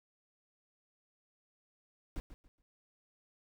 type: noise with echo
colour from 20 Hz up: brown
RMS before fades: -38 dBFS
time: 2.16-2.2 s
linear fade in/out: 0 ms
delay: 140 ms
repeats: 3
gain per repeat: -12 dB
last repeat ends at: 2.62 s
effects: none